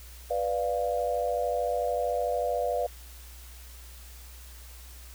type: chord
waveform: sine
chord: B diminished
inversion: none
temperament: equal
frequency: 493.9 / 587.3 / 698.5 Hz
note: B4 / D5 / F5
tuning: 0 / 0 / 0 cents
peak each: -30 dBFS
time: 0.3-2.87 s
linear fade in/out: 10 ms
effects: added 61 Hz sine -45 dBFS peak until 5.14 s + white hiss -51 dBFS RMS until 5.14 s